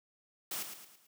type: noise with echo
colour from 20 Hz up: white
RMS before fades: -38 dBFS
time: 0.51-0.63 s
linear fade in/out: 5 ms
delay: 110 ms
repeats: 4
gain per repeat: -7 dB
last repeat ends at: 1.07 s
effects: high-pass 150 Hz 12 dB/octave